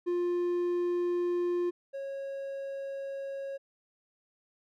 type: tone pair in turn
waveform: triangle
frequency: 351.7 / 548.4 Hz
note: F4 / C#5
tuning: +12 / -19 cents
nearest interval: minor sixth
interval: 769 cents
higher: second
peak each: -25 / -33 dBFS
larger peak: first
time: 0.06-1.71 / 1.93-3.58 s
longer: neither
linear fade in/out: 20 ms
effects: none